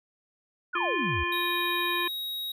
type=exponential sweep; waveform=sine; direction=down; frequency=1549 to 64.1 Hz; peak=-29 dBFS; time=0.73-1.24 s; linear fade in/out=10 ms
type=harmonic tone; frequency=349.2 Hz; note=F4; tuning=in tune; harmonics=1 / 3 / 5 / 7 / 9; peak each=-34 / -31 / -32 / -32 / -39 dBFS; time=0.75-2.08 s; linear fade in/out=5 ms
type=tone; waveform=square; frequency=3800 Hz; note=A#7; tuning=33 cents sharp; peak=-32 dBFS; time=1.32-2.52 s; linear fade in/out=5 ms
effects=none